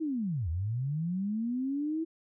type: linear two-way sweep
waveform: sine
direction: down then up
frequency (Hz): 329.6 to 76.5 to 329.6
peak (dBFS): -29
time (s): 0-2.05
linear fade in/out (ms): 20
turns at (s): 0.49
effects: none